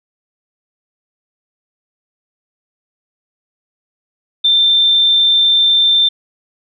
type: tone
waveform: sine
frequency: 3572 Hz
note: A7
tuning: 25 cents sharp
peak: -8 dBFS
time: 4.44-6.09 s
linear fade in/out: 10 ms
effects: none